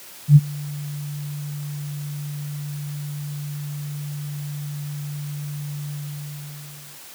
sine tone with ADSR envelope, 146.2 Hz, D3, 7 cents flat, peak -3 dBFS, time 0.28-7.01 s, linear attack 78 ms, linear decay 38 ms, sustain -24 dB, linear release 1100 ms, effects white hiss -42 dBFS RMS until 7.14 s + high-pass 80 Hz 12 dB/octave

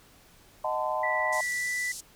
sine chord, D# diminished seventh, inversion none, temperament equal with one note detuned, 622.3 / 740 / 880 / 1024.4 Hz, D#5 / F#5 / A5 / C6, 0 / 0 / 0 / -37 cents, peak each -31 / -34 / -32 / -32 dBFS, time 0.64-1.41 s, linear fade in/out 5 ms
sine tone with pitch glide, 1965 to 1978.7 Hz, B6 to B6, -9 to +3 cents, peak -28 dBFS, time 1.03-1.92 s, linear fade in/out 5 ms, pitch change +12 cents, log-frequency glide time 1.54-1.69 s
pink band-pass noise, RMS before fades -40 dBFS, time 1.32-2.01 s, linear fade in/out 10 ms, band 5200 to 10000 Hz, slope 24 dB/octave
effects pink hiss -57 dBFS RMS until 2.15 s

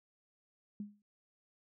sine tone with exponential decay, 206.1 Hz, G#3, 13 cents flat, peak -36 dBFS, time 0.8-1.02 s, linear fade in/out 2 ms, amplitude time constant 46 ms, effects none

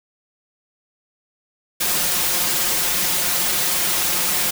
white noise with comb filter, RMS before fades -20 dBFS, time 1.8-4.51 s, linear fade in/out 10 ms, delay 5.6 ms, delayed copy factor +0.95, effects none

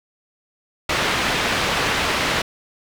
white low-pass noise, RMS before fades -21 dBFS, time 0.89-2.42 s, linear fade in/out 5 ms, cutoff 2800 Hz, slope 12 dB/octave, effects none

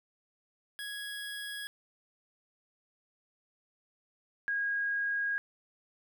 25% pulse / sine tone pair in turn, 1664 / 1637.3 Hz, G#6 / G#6, +3 / -25 cents, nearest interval unison, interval 28 cents, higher first, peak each -34 / -29 dBFS, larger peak second, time 0.79-1.67 / 4.48-5.38 s, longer second, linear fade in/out 0 ms, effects none

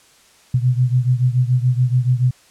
sine beating tone pair, 123.47 / 130.47 Hz, B2 / C3, 0 / -5 cents, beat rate 7 Hz, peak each -15 / -18 dBFS, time 0.54-2.31 s, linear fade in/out 5 ms, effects white hiss -51 dBFS RMS until 2.5 s + low-pass 9000 Hz 12 dB/octave

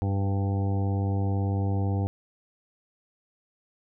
harmonic tone with a mistuned harmonic, 98 Hz, G2, in tune, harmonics 1 / 2 / 3 / 4 / 5 / 7 / 8 / 9, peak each -24 / -33 / -35 / -40 / -39 / -43 / -40 / -47 dBFS, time 0.02-2.07 s, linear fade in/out 0 ms, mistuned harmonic 5, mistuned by +21 cents, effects none

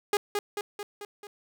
sawtooth tone with echo, 410.7 Hz, G#4, 19 cents flat, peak -18 dBFS, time 0.13-0.17 s, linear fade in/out 2 ms, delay 220 ms, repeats 5, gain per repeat -4 dB, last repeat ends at 1.27 s, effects none

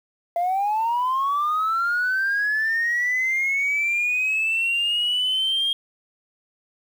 sine linear sweep, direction up, 678 to 3239 Hz, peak -18 dBFS, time 0.36-5.73 s, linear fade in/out 2 ms, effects tanh soft clip ceiling -17 dBFS + 8-bit

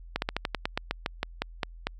slowing click train, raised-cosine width 0.3 ms, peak -11 dBFS, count 14, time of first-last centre 0.16-1.87 s, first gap 61 ms, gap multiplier 1.12, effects added 42 Hz sine -43 dBFS peak until 1.99 s

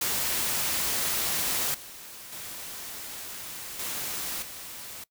white noise with level steps, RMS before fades -28 / -44 / -39 / -33 / -41 dBFS, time 0.01-5.04 s, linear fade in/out 5 ms, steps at 1.74 / 2.32 / 3.79 / 4.42 s, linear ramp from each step 5 ms, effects noise-tail reverb RT60 0.1 s tail -21 dB re dry

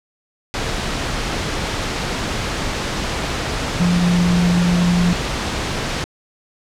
sine tone in noise, 175.5 Hz, F3, 9 cents sharp, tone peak -13 dBFS, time 3.8-5.13 s, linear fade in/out 0 ms, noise pink, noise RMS -22 dBFS, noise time 0.54-6.04 s, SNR +6 dB, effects low-pass 6000 Hz 12 dB/octave

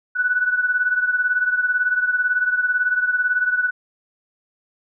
sine beating tone pair, 1480 / 1498 Hz, F#6 / F#6, 0 / +21 cents, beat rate 18 Hz, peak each -18 / -23 dBFS, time 0.15-3.71 s, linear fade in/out 20 ms, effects none

